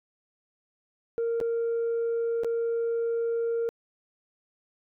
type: tone with dropouts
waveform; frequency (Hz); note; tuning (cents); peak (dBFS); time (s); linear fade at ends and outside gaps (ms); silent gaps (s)
sine; 463.4; A#4; -10; -23; 1.18-3.69; 0; 1.402-1.412 / 2.435-2.446
effects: tanh soft clip ceiling -23 dBFS